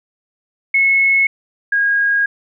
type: tone pair in turn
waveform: sine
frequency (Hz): 2187 / 1634.9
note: C#7 / G#6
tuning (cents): -24 / -28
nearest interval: perfect fourth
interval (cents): 504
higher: first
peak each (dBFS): -10 / -12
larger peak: first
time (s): 0.74-1.27 / 1.72-2.26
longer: second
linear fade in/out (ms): 5
effects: none